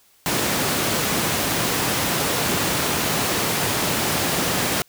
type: high-pass noise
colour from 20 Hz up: pink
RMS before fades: -22 dBFS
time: 0.26-4.82 s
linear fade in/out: 0 ms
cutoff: 130 Hz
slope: 12 dB/octave
effects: white hiss -57 dBFS RMS until 4.88 s